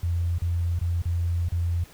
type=tone with dropouts; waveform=sine; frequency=85.9 Hz; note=F2; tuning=28 cents flat; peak=-22 dBFS; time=0.03-1.84 s; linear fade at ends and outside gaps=5 ms; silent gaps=0.384-0.418 / 0.791-0.812 / 1.02-1.054 / 1.487-1.52 s; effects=pink hiss -51 dBFS RMS until 1.93 s